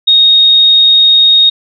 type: tone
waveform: sine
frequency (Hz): 3729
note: A#7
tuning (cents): 0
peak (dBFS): -3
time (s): 0.07-1.5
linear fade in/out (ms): 10
effects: none